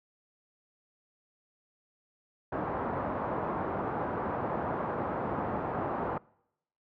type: low-pass noise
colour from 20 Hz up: white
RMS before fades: -33 dBFS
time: 2.52-6.18 s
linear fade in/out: 5 ms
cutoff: 1100 Hz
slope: 24 dB/octave
effects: noise-tail reverb RT60 0.8 s tail -25 dB re dry + high-pass 80 Hz 12 dB/octave